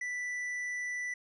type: tone with tanh clipping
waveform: sine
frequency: 1975.5 Hz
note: B6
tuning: in tune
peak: -35 dBFS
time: 0.01-1.14 s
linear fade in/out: 5 ms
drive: 7 dB
effects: resampled to 24000 Hz